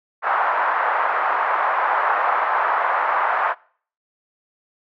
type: band-pass noise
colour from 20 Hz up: pink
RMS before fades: -20 dBFS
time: 0.22-3.55 s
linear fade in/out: 50 ms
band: 770 to 1500 Hz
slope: 24 dB/octave
effects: noise-tail reverb RT60 0.5 s tail -24 dB re dry